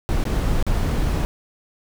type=noise with dropouts; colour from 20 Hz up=brown; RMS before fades=-20 dBFS; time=0.09-1.25 s; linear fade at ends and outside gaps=0 ms; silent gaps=0.239-0.253 / 0.626-0.666 s; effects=none